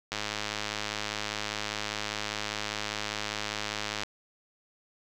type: click train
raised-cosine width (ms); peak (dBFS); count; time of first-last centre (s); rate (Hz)
0.2; -14; 412; 0.12-4.034; 105
effects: none